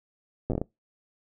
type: slowing click train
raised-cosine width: 2 ms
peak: -15 dBFS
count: 7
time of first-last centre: 0.5-0.616 s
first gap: 8 ms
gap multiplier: 1.35
effects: noise-tail reverb RT60 0.2 s tail -24 dB re dry